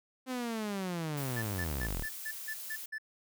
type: linear sweep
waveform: sawtooth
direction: down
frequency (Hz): 261.6 to 30.3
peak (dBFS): -30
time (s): 0.26-2.06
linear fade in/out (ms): 50
type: noise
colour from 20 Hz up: blue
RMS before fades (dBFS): -43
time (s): 1.17-2.86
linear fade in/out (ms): 5
type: tone bursts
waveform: triangle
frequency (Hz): 1751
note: A6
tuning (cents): -9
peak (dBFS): -34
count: 8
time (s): 1.36-2.984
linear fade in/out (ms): 10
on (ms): 63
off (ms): 160
effects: none